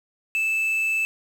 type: tone with quantisation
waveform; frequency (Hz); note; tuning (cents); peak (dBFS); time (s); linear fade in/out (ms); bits
triangle; 2632; E7; -3; -19; 0.35-1.05; 0; 7
effects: none